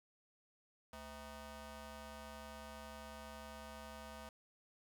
15% pulse ring-modulated tone, 290 Hz, D4, 22 cents flat, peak -40 dBFS, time 0.93-4.29 s, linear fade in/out 2 ms, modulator 359 Hz, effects none

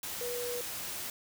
sine tone in noise, 485.7 Hz, B4, 29 cents flat, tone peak -35 dBFS, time 0.21-0.61 s, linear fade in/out 2 ms, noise white, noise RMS -39 dBFS, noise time 0.03-1.1 s, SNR +1 dB, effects none

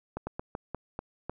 slowing click train, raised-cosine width 1 ms, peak -20 dBFS, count 7, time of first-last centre 0.17-1.296 s, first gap 100 ms, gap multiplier 1.25, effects none

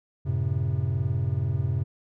triangle chord, F# diminished, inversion none, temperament just, 92.5 / 111 / 133.2 Hz, F#2 / A2 / C3, 0 / +16 / +31 cents, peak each -26 / -27 / -25 dBFS, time 0.25-1.84 s, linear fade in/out 20 ms, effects none

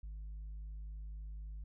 sine tone, 51.91 Hz, G#1, in tune, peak -40 dBFS, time 0.03-1.64 s, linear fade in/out 5 ms, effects tanh soft clip ceiling -42 dBFS

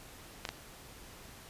clicks, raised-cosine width 0.2 ms, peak -18 dBFS, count 2, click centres 0.452 / 0.49 s, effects pink hiss -52 dBFS RMS until 1.49 s + resampled to 32000 Hz

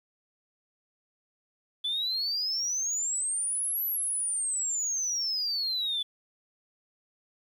sine exponential two-way sweep, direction up then down, 3443 to 12000 to 3443 Hz, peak -26 dBFS, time 1.84-6.03 s, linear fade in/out 10 ms, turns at 3.85 s, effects tanh soft clip ceiling -24 dBFS + 10-bit

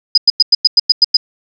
sine tone bursts, 4981 Hz, D#8, 1 cent sharp, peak -3 dBFS, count 9, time 0.15-1.169 s, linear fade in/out 5 ms, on 27 ms, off 97 ms, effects none

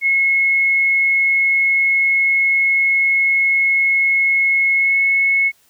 sine tone with pitch glide, 2176 to 2191 Hz, C#7 to C#7, -33 to -21 cents, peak -12 dBFS, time 0.01-5.52 s, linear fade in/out 50 ms, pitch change +12 cents, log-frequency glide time 4.77-4.97 s, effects white hiss -56 dBFS RMS until 5.69 s

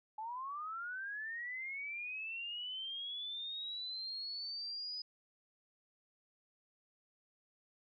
sine linear sweep, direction up, 847 to 5000 Hz, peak -40 dBFS, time 0.18-5.02 s, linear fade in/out 5 ms, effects none

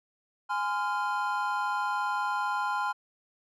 triangle chord, F minor, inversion first, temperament equal with one note detuned, 830.6 / 1025.6 / 1396.9 Hz, Ab5 / C6 / F6, 0 / -35 / 0 cents, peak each -30 / -29 / -31 dBFS, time 0.49-2.93 s, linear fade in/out 20 ms, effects none

